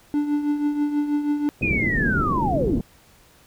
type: tone with tremolo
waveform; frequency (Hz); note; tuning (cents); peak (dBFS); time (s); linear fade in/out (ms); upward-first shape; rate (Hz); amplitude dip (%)
triangle; 293.5; D4; -1; -15; 0.14-1.49; 0; triangle; 6.2; 65
type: low-pass noise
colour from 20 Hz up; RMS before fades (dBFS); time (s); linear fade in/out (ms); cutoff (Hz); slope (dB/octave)
white; -24; 1.61-2.81; 2; 340; 24
type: linear sweep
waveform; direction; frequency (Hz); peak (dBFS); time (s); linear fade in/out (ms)
sine; down; 2523 to 196.3; -21; 1.62-2.78; 10
effects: pink hiss -54 dBFS RMS until 3.46 s